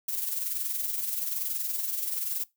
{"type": "noise with amplitude modulation", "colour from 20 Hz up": "violet", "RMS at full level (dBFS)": -29, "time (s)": [0.08, 2.44], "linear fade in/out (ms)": 5, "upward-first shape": "sine", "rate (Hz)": 21.1, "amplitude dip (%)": 50, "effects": ["noise-tail reverb RT60 0.2 s tail -21 dB re dry"]}